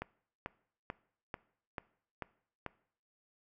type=click train; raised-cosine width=0.5 ms; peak=-23 dBFS; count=7; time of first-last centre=0.02-2.663 s; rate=2.27 Hz; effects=noise-tail reverb RT60 0.6 s tail -21 dB re dry